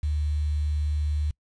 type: tone with quantisation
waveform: sine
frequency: 74.7 Hz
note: D2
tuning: 30 cents sharp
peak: -23 dBFS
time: 0.03-1.31 s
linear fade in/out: 5 ms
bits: 8
effects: noise-tail reverb RT60 0.1 s tail -26 dB re dry + resampled to 22050 Hz